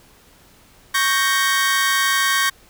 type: chord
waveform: sawtooth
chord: G diminished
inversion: second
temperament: equal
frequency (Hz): 1108.7 / 1568 / 1864.7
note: Db6 / G6 / Bb6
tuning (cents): 0 / 0 / 0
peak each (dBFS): -17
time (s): 0.94-2.5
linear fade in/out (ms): 10
effects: pink hiss -51 dBFS RMS until 2.69 s